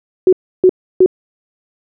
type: tone bursts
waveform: sine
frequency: 370 Hz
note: F#4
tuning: in tune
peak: -4 dBFS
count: 3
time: 0.27-1.061 s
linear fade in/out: 2 ms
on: 57 ms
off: 310 ms
effects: none